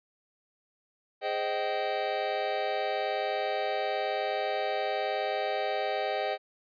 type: chord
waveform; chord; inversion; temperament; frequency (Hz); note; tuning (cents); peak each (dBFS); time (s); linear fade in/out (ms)
square; Ab major seventh; none; equal with one note detuned; 415.3 / 523.3 / 622.3 / 771.9; Ab4 / C5 / Eb5 / G5; 0 / 0 / 0 / -27; -37 / -36 / -34 / -33; 1.21-6.38; 50
effects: resampled to 11025 Hz